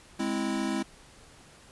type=chord; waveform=square; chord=Ab augmented; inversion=none; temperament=equal; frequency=207.7 / 261.6 / 329.6 Hz; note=Ab3 / C4 / E4; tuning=0 / 0 / 0 cents; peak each=-33 dBFS; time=0.19-0.83 s; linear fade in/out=10 ms; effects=pink hiss -54 dBFS RMS until 1.71 s + resampled to 24000 Hz